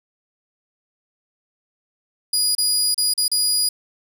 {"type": "tone with dropouts", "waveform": "25% pulse", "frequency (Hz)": 4900, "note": "D#8", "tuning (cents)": -27, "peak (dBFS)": -12, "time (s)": [2.33, 3.69], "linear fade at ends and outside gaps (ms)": 5, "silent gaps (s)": [[2.551, 2.581], [2.945, 2.978], [3.138, 3.177], [3.281, 3.315]], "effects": []}